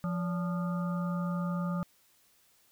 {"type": "harmonic tone with a mistuned harmonic", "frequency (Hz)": 174.61, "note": "F3", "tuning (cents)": 0, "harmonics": [1, 3, 5, 7, 8], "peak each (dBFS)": [-30, -42, -48, -41, -50], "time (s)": [0.04, 1.83], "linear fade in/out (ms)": 0, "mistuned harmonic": 3, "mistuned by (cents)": 150, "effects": ["white hiss -66 dBFS RMS until 2.71 s"]}